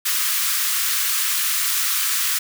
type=high-pass noise; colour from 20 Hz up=white; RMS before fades=-21 dBFS; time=0.05-2.39 s; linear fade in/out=10 ms; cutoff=1100 Hz; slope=48 dB/octave; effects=none